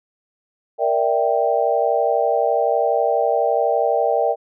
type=chord; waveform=sine; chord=E half-diminished seventh; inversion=second; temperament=equal; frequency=466.2 / 587.3 / 659.3 / 784 Hz; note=Bb4 / D5 / E5 / G5; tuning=0 / 0 / 0 / 0 cents; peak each=-21 dBFS; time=0.78-4.36 s; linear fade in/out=50 ms; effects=none